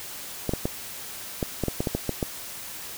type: clicks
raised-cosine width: 2 ms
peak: -11 dBFS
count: 11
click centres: 0.493 / 0.536 / 0.655 / 1.428 / 1.637 / 1.683 / 1.805 / 1.872 / 1.95 / 2.093 / 2.228 s
effects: white hiss -38 dBFS RMS until 2.97 s